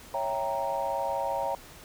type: chord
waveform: sine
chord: C# diminished seventh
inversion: none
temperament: equal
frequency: 554.4 / 659.3 / 784 / 932.3 Hz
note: C#5 / E5 / G5 / Bb5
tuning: 0 / 0 / 0 / 0 cents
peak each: -32 / -34 / -33 / -31 dBFS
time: 0.14-1.55 s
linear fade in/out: 2 ms
effects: tanh soft clip ceiling -18 dBFS + pink hiss -49 dBFS RMS until 1.84 s